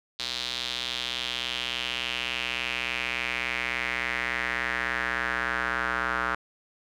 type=tone with band-pass filter sweep; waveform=square; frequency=61.74 Hz; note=B1; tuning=in tune; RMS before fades=-30 dBFS; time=0.19-6.35 s; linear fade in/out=5 ms; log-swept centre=4000 to 1400 Hz; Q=3.6; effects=none